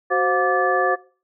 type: tone cluster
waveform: sine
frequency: 373.3 / 524 / 716 / 1169 / 1732 Hz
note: F#4 / C5 / F5 / D6 / A6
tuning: +15 / +2 / +43 / -8 / -28 cents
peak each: -23 dBFS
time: 0.1-0.96 s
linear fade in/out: 20 ms
effects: noise-tail reverb RT60 0.4 s tail -21 dB re dry